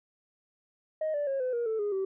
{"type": "tone with pitch steps", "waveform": "sine", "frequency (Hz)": [625, 583.1, 544.1, 507.7, 473.7, 441.9, 412.3, 384.7], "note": ["D#5", "D5", "C#5", "B4", "A#4", "A4", "G#4", "G4"], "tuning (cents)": [8, -13, -32, 48, 28, 7, -13, -33], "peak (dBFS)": -26, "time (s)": [1.01, 2.05], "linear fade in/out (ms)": 5, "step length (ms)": 130, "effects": ["tanh soft clip ceiling -25 dBFS"]}